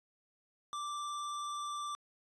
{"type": "tone with vibrato", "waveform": "square", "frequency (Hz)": 1174.7, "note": "D6", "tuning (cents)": 0, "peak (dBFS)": -38, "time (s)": [0.73, 1.95], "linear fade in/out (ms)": 0, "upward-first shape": "sine", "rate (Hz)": 19, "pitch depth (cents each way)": 8, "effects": ["resampled to 22050 Hz"]}